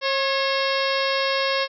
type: harmonic tone with a mistuned harmonic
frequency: 541 Hz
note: C#5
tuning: 42 cents flat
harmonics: 1 / 2 / 3 / 4 / 5 / 6 / 7 / 8 / 9 / 10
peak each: -24 / -27 / -29 / -30 / -31 / -32 / -32 / -33 / -34 / -34 dBFS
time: 0.01-1.68 s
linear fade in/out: 50 ms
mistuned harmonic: 3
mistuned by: +45 cents
effects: none